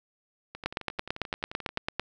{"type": "two click trains", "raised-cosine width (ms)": 0.3, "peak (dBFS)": [-23, -12], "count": [15, 13], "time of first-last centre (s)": [[0.55, 1.778], [0.66, 1.996]], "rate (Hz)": [11.4, 8.98], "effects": []}